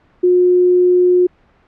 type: tone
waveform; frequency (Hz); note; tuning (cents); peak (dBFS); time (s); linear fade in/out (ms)
sine; 360; F#4; -47; -8; 0.23-1.27; 10
effects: pink hiss -53 dBFS RMS until 1.67 s + low-pass 2000 Hz 12 dB/octave